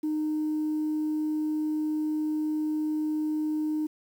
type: tone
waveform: sine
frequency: 307.2 Hz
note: D#4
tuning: 22 cents flat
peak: -24 dBFS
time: 0.03-3.87 s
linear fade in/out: 10 ms
effects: tanh soft clip ceiling -23 dBFS + 9-bit